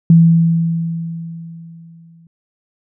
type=tone with exponential decay; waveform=sine; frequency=166 Hz; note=E3; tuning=12 cents sharp; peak=-3 dBFS; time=0.1-2.27 s; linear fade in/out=2 ms; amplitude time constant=470 ms; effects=none